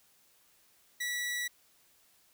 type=tone; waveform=sawtooth; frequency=1947 Hz; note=B6; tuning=25 cents flat; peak=-29 dBFS; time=1-1.48 s; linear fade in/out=10 ms; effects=white hiss -66 dBFS RMS until 2.33 s